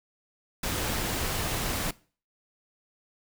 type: noise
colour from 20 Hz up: pink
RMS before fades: -30 dBFS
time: 0.63-1.91 s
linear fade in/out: 5 ms
effects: noise-tail reverb RT60 0.4 s tail -21 dB re dry